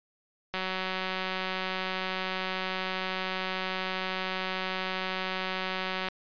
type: click train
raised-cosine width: 0.3 ms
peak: -16 dBFS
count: 1038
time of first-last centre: 0.54-6.085 s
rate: 187 Hz
effects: resampled to 11025 Hz